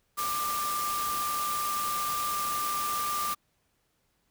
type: tone in noise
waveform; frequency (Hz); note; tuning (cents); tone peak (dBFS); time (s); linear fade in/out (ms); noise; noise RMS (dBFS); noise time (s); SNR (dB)
sine; 1188; D6; +20; -29; 0.17-3.35; 20; white; -35; 0.17-3.35; +3
effects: pink hiss -73 dBFS RMS until 4.3 s